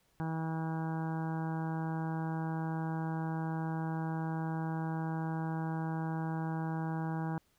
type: harmonic tone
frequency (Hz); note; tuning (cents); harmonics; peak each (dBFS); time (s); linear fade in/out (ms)
161.2; E3; -38; 1 / 2 / 3 / 4 / 5 / 6 / 7 / 8 / 9 / 10; -34 / -41 / -49 / -51 / -43 / -47 / -52 / -57 / -51 / -53; 0.2-7.38; 0
effects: pink hiss -72 dBFS RMS until 7.58 s